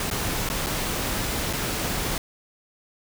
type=noise with dropouts; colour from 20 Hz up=pink; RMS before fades=-27 dBFS; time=0-2.18 s; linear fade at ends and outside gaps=2 ms; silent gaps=0.102-0.111 / 0.49-0.499 / 0.663-0.667 / 1.529-1.533 s; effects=none